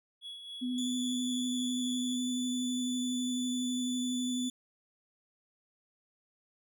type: tone with tremolo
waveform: triangle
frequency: 3365 Hz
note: G#7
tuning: 22 cents sharp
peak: -39 dBFS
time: 0.21-2.18 s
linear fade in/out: 50 ms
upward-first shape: sine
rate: 3.7 Hz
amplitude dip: 45%
type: tone with vibrato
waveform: sine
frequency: 250 Hz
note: B3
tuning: 21 cents sharp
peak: -31 dBFS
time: 0.61-4.5 s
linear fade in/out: 20 ms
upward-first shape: triangle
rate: 12 Hz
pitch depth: 18 cents each way
type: tone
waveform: 25% pulse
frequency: 3478 Hz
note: A7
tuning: 21 cents flat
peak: -34 dBFS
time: 0.78-4.5 s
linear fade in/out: 2 ms
effects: none